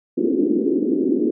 pink band-pass noise, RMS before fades -19 dBFS, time 0.17-1.31 s, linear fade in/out 10 ms, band 240 to 400 Hz, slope 48 dB/octave, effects none

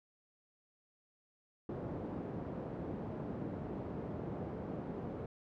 pink band-pass noise, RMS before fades -42 dBFS, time 1.69-5.26 s, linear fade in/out 2 ms, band 120 to 550 Hz, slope 12 dB/octave, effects none

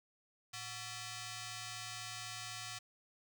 5% pulse ring-modulated tone, 620 Hz, D#5, 6 cents flat, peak -29 dBFS, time 0.53-2.79 s, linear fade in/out 10 ms, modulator 508 Hz, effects none

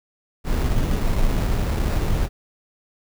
brown noise with sample-and-hold, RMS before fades -20 dBFS, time 0.44-2.29 s, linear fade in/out 50 ms, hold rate 3150 Hz, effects none

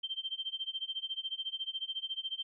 sine tone with tremolo, 3136 Hz, G7, in tune, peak -32 dBFS, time 0.03-2.43 s, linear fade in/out 10 ms, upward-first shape sine, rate 14 Hz, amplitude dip 95%, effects none

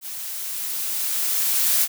blue noise with level ramp, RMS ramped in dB -33 to -18 dBFS, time 0.01-1.88 s, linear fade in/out 50 ms, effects none

